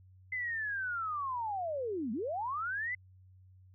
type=linear two-way sweep; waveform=sine; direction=down then up; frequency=2054 to 200.7 to 2054 Hz; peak=-33 dBFS; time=0.32-2.95 s; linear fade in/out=5 ms; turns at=2.12 s; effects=added 93 Hz sine -56 dBFS peak until 3.74 s